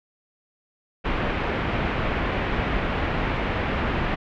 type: low-pass noise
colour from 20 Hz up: pink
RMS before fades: -25 dBFS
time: 1.04-4.16 s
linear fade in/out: 20 ms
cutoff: 2700 Hz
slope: 24 dB/octave
effects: none